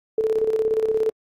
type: tone with tremolo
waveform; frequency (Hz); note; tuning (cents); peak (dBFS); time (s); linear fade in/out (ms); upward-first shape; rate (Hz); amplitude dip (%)
sine; 440; A4; 0; -16; 0.18-1.1; 2; square; 17; 55
effects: AAC 64 kbps